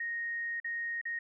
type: tone with dropouts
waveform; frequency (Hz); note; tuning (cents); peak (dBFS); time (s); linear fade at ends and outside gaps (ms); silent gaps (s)
sine; 1864.7; A#6; 0; -33; 0-1.19; 5; 0.601-0.644 / 1.014-1.053
effects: none